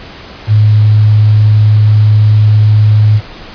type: tone with quantisation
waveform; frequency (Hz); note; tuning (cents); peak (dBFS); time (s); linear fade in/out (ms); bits
sine; 106.4; G#2; +42; -3; 0.47-3.21; 50; 5
effects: pink hiss -30 dBFS RMS until 3.54 s + resampled to 11025 Hz